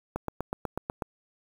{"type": "click train", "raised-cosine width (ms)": 1, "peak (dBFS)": -16, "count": 8, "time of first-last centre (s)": [0.16, 1.022], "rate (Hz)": 8.12, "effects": ["7-bit"]}